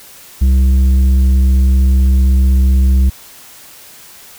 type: tone with tanh clipping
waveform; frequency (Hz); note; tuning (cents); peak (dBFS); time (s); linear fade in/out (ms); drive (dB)
sine; 65.41; C2; 0; -8; 0.41-3.1; 10; 7
effects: white hiss -38 dBFS RMS until 4.38 s